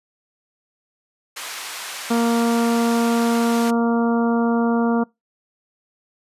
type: band-pass noise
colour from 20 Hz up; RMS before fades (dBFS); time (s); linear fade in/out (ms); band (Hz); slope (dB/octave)
pink; -32; 1.36-3.71; 10; 1100 to 12000; 12
type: harmonic tone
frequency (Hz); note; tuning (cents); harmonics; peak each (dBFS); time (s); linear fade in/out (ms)
233.1; A#3; 0; 1 / 2 / 3 / 4 / 5 / 6; -17 / -23 / -27 / -29 / -31 / -33; 2.1-5.04; 10
effects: noise-tail reverb RT60 0.2 s tail -25 dB re dry + resampled to 32000 Hz